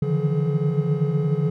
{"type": "tone cluster", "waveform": "triangle", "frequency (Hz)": [143.6, 151.4, 160.4, 173.4, 423.6], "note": ["D3", "D#3", "E3", "F3", "G#4"], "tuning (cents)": [-39, -47, -47, -12, 34], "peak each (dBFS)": [-21, -25, -23, -25, -26], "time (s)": [0.02, 1.5], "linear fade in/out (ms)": 5, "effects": []}